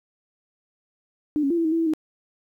sine tone with pitch steps, 299.8 / 276.5 / 341.6 / 332.1 / 315.9 / 330.3 / 328.5 / 312.7 Hz, D4 / C#4 / F4 / E4 / D#4 / E4 / E4 / D#4, +36 / -4 / -38 / +13 / +26 / +4 / -6 / +9 cents, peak -19 dBFS, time 1.36-1.936 s, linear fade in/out 0 ms, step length 72 ms, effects 10-bit

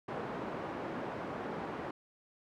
pink band-pass noise, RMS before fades -40 dBFS, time 0.08-1.91 s, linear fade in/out 5 ms, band 210 to 1200 Hz, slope 12 dB/octave, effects none

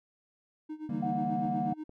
triangle tone with tremolo, 308.9 Hz, D#4, 12 cents flat, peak -33 dBFS, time 0.69-1.84 s, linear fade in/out 10 ms, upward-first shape sine, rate 8.2 Hz, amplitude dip 85%
triangle chord, E half-diminished seventh, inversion third, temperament equal with one note detuned, 146.83 / 164.81 / 198.5 / 233.1 Hz, D3 / E3 / G3 / Bb3, 0 / 0 / +22 / 0 cents, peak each -38 / -38 / -34 / -32 dBFS, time 0.89-1.73 s, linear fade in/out 5 ms
sine tone, 730 Hz, F#5, 24 cents flat, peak -31 dBFS, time 1.02-1.74 s, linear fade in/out 10 ms
clicks, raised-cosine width 2 ms, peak -39 dBFS, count 2, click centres 1.454 / 1.894 s
effects none

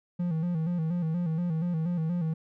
triangle tone with vibrato, 167.7 Hz, E3, 30 cents sharp, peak -24 dBFS, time 0.19-2.34 s, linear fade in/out 10 ms, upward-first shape square, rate 4.2 Hz, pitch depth 83 cents each way, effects none

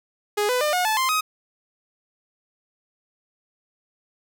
sawtooth tone with pitch steps, 415.3 / 499.6 / 601.1 / 723.1 / 869.9 / 1046.5 / 1259 Hz, G#4 / B4 / D5 / F#5 / A5 / C6 / D#6, 0 / +20 / +40 / -40 / -20 / 0 / +20 cents, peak -16 dBFS, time 0.37-1.21 s, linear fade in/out 10 ms, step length 120 ms, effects none

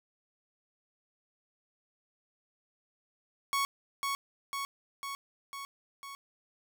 sawtooth tone with echo, 1110 Hz, C#6, 2 cents sharp, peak -24 dBFS, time 3.53-3.65 s, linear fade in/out 0 ms, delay 500 ms, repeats 5, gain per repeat -3 dB, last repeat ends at 6.15 s, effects none

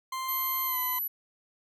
40% pulse tone with pitch glide, 1046.5 to 1012 Hz, C6 to B5, 0 to +42 cents, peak -31 dBFS, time 0.12-0.99 s, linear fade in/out 5 ms, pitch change -58 cents, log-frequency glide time 0.66-0.78 s
sine tone, 11840 Hz, F#9, in tune, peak -29 dBFS, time 0.28-1.08 s, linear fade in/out 10 ms
effects none

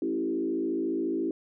sine tone with frequency modulation, 328.9 Hz, E4, 4 cents flat, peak -26 dBFS, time 0.02-1.31 s, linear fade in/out 2 ms, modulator 54.3 Hz, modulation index 1.2, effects none

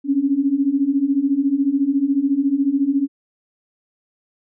sine beating tone pair, 268.2 / 282.2 Hz, C4 / C#4, +43 / +31 cents, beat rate 14 Hz, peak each -20 / -17 dBFS, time 0.04-3.08 s, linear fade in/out 50 ms, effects none

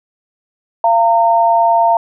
sine tone pair together, 686 / 915.7 Hz, F5 / A#5, -31 / -31 cents, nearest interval perfect fourth, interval 500 cents, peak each -11 dBFS, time 0.84-1.97 s, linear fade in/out 2 ms, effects none

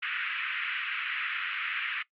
white band-pass noise, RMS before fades -33 dBFS, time 0.02-2.03 s, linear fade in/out 10 ms, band 1300 to 2800 Hz, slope 48 dB/octave, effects noise-tail reverb RT60 0.1 s tail -18 dB re dry + MP3 64 kbps

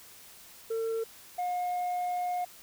sine tone pair in turn, 451.6 / 716.9 Hz, A4 / F5, +45 / +45 cents, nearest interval minor sixth, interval 800 cents, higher second, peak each -26 dBFS, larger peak neither, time 0.7-1.04 / 1.38-2.45 s, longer second, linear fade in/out 10 ms, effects tanh soft clip ceiling -28 dBFS + white hiss -52 dBFS RMS until 2.62 s

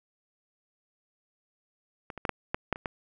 clicks, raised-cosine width 0.5 ms, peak -23 / -24 / -14 / -11 / -12 / -11 / -25 / -16 dBFS, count 8, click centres 2.102 / 2.177 / 2.252 / 2.293 / 2.545 / 2.727 / 2.759 / 2.858 s, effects none

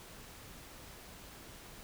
silence, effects pink hiss -52 dBFS RMS until 1.83 s

